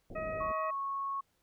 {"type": "low-pass noise", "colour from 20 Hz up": "pink", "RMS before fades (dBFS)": -45, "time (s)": [0.1, 0.52], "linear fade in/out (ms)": 2, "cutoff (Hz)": 710, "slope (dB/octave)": 96}
{"type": "harmonic tone", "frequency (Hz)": 633, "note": "D#5", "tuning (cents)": 30, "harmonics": [1, 2, 3, 4], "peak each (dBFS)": [-36, -42, -46, -48], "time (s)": [0.15, 0.71], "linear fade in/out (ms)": 10}
{"type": "tone with pitch glide", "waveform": "sine", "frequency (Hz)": [1108.7, 1101], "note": ["C#6", "C#6"], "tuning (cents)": [0, -12], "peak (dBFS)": -33, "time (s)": [0.4, 1.21], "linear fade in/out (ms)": 10, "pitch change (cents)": -12, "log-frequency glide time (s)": [0.52, 0.78]}
{"effects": ["pink hiss -75 dBFS RMS until 1.42 s"]}